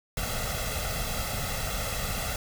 pink noise with comb filter, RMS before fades -31 dBFS, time 0.17-2.36 s, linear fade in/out 2 ms, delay 1.5 ms, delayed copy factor +0.8, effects none

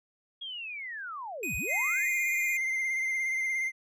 sine linear two-way sweep, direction down then up, 3322 to 43.65 to 2035 Hz, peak -36 dBFS, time 0.41-2.1 s, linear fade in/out 10 ms, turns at 1.56 s
square tone with pitch glide, 2496 to 2429 Hz, D#7 to D#7, +5 to -42 cents, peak -32 dBFS, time 1.43-2.57 s, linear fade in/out 2 ms, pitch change -47 cents, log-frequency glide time 1.73-2.26 s
triangle tone with vibrato, 2092 Hz, C7, 1 cent flat, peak -26 dBFS, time 1.67-3.72 s, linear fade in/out 50 ms, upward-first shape sine, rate 17 Hz, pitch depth 30 cents each way
effects none

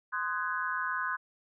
sine chord, Ab dominant seventh, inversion first, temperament just, 1038.3 / 1245.9 / 1495.1 / 1661.2 Hz, C6 / Eb6 / Gb6 / Ab6, -14 / +2 / +18 / 0 cents, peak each -35 / -37 / -34 / -37 dBFS, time 0.12-1.17 s, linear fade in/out 20 ms, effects none

